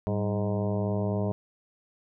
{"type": "harmonic tone with a mistuned harmonic", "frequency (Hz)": 103.83, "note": "G#2", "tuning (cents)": 0, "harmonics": [1, 2, 3, 4, 5, 6, 7, 8, 9, 10], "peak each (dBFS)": [-29, -30, -39, -34, -39, -34, -44, -48, -43, -50], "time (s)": [0.07, 1.32], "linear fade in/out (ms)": 0, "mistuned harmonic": 2, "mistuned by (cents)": -97, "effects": []}